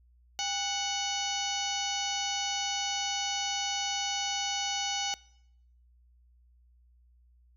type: harmonic tone with a mistuned harmonic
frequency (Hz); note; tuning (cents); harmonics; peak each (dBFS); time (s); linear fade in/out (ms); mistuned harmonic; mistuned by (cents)
740; F#5; 0; 1 / 2 / 3 / 4 / 5 / 6 / 7 / 8 / 9; -36 / -44 / -41 / -35 / -42 / -39 / -43 / -37 / -43; 0.39-5.14; 0; 1; +140
effects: noise-tail reverb RT60 0.8 s tail -23 dB re dry + added 60 Hz sine -59 dBFS peak until 7.56 s